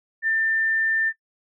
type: tone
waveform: sine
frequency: 1790 Hz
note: A6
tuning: 29 cents sharp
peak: -19 dBFS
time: 0.22-1.13 s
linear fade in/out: 50 ms
effects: noise-tail reverb RT60 0.1 s tail -21 dB re dry